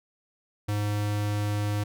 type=tone; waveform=square; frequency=103.83 Hz; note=G#2; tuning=in tune; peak=-26 dBFS; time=0.68-1.84 s; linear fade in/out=10 ms; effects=none